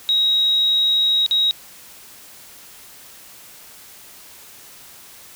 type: tone with dropouts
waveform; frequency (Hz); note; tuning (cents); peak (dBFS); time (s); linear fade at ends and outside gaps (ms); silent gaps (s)
sine; 3807; A#7; +36; -14; 0.09-1.51; 0; 1.263-1.311
effects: white hiss -43 dBFS RMS until 5.35 s